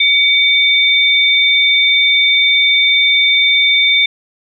sine tone pair together, 2261 / 3585 Hz, C#7 / A7, +34 / +32 cents, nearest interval minor sixth, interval 798 cents, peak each -11 dBFS, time 0-4.06 s, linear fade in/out 5 ms, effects none

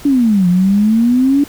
sine exponential two-way sweep, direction down then up, 293.7 to 174.61 to 289.9 Hz, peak -8 dBFS, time 0.05-1.44 s, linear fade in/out 5 ms, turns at 0.48 s, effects pink hiss -36 dBFS RMS until 1.48 s

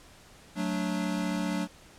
square chord, D major, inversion first, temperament equal with one note detuned, 185 / 220 / 291.3 Hz, F#3 / A3 / D4, 0 / 0 / -14 cents, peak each -32 / -35 / -34 dBFS, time 0.55-1.68 s, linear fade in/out 50 ms, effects pink hiss -54 dBFS RMS until 1.98 s + low-pass 10000 Hz 12 dB/octave

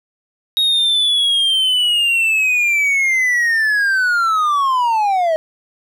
triangle linear sweep, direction down, 3776 to 622.3 Hz, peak -11 dBFS, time 0.57-5.36 s, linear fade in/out 0 ms, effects none

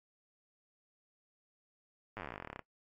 slowing click train, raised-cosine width 0.5 ms, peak -27 dBFS, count 24, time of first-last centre 2.17-2.593 s, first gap 9 ms, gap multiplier 1.06, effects noise-tail reverb RT60 0.1 s tail -19 dB re dry + AAC 48 kbps

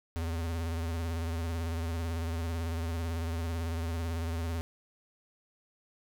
square tone with vibrato, 82.8 Hz, E2, 8 cents sharp, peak -32 dBFS, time 0.16-4.61 s, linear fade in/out 0 ms, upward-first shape sine, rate 18 Hz, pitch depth 57 cents each way, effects none

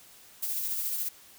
violet noise with tremolo, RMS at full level -30 dBFS, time 0.42-1.09 s, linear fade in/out 10 ms, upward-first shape triangle, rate 14 Hz, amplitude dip 40%, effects white hiss -54 dBFS RMS until 1.38 s

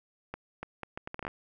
accelerating click train, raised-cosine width 0.5 ms, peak -22 dBFS, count 11, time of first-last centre 0.34-1.279 s, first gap 290 ms, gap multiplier 0.7, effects none

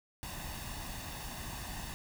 pink noise with comb filter, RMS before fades -42 dBFS, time 0.23-1.94 s, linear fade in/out 0 ms, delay 1.1 ms, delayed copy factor +0.6, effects none

